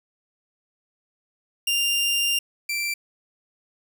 sawtooth tone pair in turn, 2794 / 2347 Hz, F7 / D7, 0 / -2 cents, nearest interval minor third, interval 302 cents, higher first, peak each -17 / -21 dBFS, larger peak first, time 1.67-2.39 / 2.69-2.94 s, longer first, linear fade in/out 5 ms, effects none

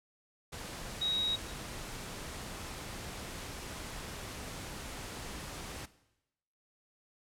sine tone in noise, 3807 Hz, A#7, 36 cents sharp, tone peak -30 dBFS, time 1.01-1.36 s, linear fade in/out 10 ms, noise pink, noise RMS -43 dBFS, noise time 0.52-5.86 s, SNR +10 dB, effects noise-tail reverb RT60 0.9 s tail -17 dB re dry + low-pass 11000 Hz 12 dB/octave

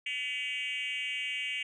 sine tone with frequency modulation, 2533 Hz, D#7, 30 cents sharp, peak -30 dBFS, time 0.06-1.63 s, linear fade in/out 5 ms, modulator 259 Hz, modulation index 1.8, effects tanh soft clip ceiling -30 dBFS

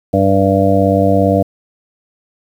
harmonic tone, 97.5 Hz, G2, 9 cents flat, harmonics 1 / 2 / 3 / 5 / 6 / 7, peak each -16 / -16 / -16 / -16 / -16 / -16 dBFS, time 0.13-1.43 s, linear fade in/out 10 ms, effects 7-bit

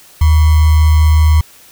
sine tone with sample-and-hold, 77.78 Hz, D#2, in tune, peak -5 dBFS, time 0.21-1.41 s, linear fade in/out 5 ms, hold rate 1050 Hz, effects white hiss -42 dBFS RMS until 1.71 s

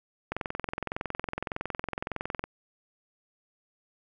click train, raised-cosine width 0.5 ms, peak -16 dBFS, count 47, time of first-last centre 0.32-2.44 s, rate 21.7 Hz, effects none

